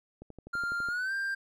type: click train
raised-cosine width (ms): 2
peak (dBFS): -32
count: 9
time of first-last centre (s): 0.22-0.887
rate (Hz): 12
type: tone with pitch glide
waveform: triangle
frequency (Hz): 1396.9 to 1586.2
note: F6 to G6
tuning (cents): 0 to +20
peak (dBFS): -28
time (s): 0.53-1.35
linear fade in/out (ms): 10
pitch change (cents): +220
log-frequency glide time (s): 0.88-1.13
effects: none